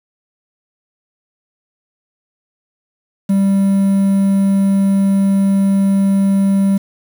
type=tone with quantisation; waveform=triangle; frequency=196 Hz; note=G3; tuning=in tune; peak=-8 dBFS; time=3.29-6.78 s; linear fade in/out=10 ms; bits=6; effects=none